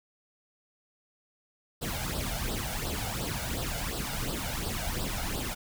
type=noise with flanger; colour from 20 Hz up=pink; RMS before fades=-33 dBFS; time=1.81-5.55 s; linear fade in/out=20 ms; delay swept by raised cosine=0.22 to 1.42 ms; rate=2.8 Hz; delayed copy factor=+0.7; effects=none